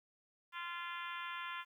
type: harmonic tone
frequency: 345.6 Hz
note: F4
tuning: 18 cents flat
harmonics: 3 / 4 / 5 / 6 / 7 / 8 / 9 / 10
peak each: -45 / -47 / -49 / -51 / -52 / -53 / -54 / -55 dBFS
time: 0.52-1.65 s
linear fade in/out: 50 ms
effects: 12-bit